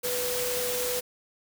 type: tone in noise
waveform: sine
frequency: 494.7 Hz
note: B4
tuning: 3 cents sharp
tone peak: -30 dBFS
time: 0.03-1.01 s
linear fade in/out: 20 ms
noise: white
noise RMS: -31 dBFS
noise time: 0.03-1.01 s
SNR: -2 dB
effects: none